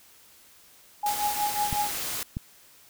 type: tone with tremolo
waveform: sine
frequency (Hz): 830.6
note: G#5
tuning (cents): 0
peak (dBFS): -22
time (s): 1.03-1.91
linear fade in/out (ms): 5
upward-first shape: triangle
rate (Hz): 5.5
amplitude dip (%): 90
type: noise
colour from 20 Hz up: white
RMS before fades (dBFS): -32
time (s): 1.06-2.23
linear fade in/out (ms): 2
type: clicks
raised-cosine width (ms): 5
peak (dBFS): -18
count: 2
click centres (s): 1.728 / 2.369
effects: white hiss -55 dBFS RMS until 2.89 s